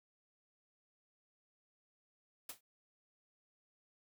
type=noise with exponential decay; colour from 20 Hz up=white; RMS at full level=-41 dBFS; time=2.49-2.61 s; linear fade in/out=5 ms; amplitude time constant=25 ms; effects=none